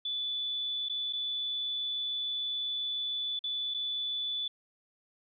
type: tone with dropouts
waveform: sine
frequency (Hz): 3473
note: A7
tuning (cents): -23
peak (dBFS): -31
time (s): 0.05-4.48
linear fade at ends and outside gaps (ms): 5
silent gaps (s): 0.887-0.896 / 1.127-1.132 / 3.392-3.439 / 3.74-3.744
effects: none